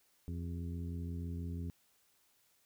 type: harmonic tone with a mistuned harmonic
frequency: 86.1 Hz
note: F2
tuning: 24 cents flat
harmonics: 1 / 2 / 3 / 4 / 5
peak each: -39 / -44 / -47 / -57 / -56 dBFS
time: 0.28-1.7 s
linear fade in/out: 0 ms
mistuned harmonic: 5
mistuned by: -64 cents
effects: white hiss -72 dBFS RMS until 2.65 s